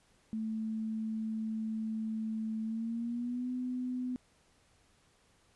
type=tone with pitch glide; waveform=sine; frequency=220 to 251.3 Hz; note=A3 to B3; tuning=0 to +30 cents; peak=-33 dBFS; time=0.33-4.16 s; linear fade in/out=0 ms; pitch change=+230 cents; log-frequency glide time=2.63-3.5 s; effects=pink hiss -68 dBFS RMS until 5.55 s + resampled to 24000 Hz